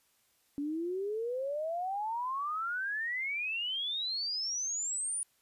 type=exponential sweep; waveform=sine; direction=up; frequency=280.7 to 9710 Hz; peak=-32 dBFS; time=0.58-5.23 s; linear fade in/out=0 ms; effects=white hiss -71 dBFS RMS until 5.41 s + resampled to 32000 Hz